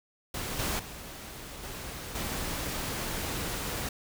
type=noise with level steps; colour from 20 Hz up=pink; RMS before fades=-35 / -31 / -43 / -40 / -34 dBFS; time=0.34-3.89 s; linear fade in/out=5 ms; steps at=0.59 / 0.79 / 1.63 / 2.15 s; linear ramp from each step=5 ms; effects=none